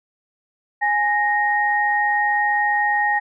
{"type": "tone pair together", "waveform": "sine", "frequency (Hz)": [830.6, 1864.6], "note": ["G#5", "A#6"], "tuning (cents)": [0, 0], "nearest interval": "octave + major second", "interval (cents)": 1400, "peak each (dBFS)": -19, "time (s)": [0.81, 3.2], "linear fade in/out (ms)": 20, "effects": []}